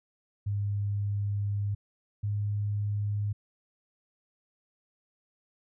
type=tone pair in turn; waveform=sine; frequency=101.7 / 103.18 Hz; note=G#2 / G#2; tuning=-36 / -11 cents; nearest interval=unison; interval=25 cents; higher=second; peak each=-27 dBFS; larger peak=neither; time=0.46-1.75 / 2.23-3.33 s; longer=first; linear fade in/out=10 ms; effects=none